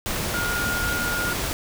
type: tone in noise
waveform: sine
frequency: 1422 Hz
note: F6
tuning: 31 cents sharp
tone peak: -25 dBFS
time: 0.34-1.33 s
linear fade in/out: 0 ms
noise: pink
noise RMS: -27 dBFS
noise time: 0.06-1.53 s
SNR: -1 dB
effects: none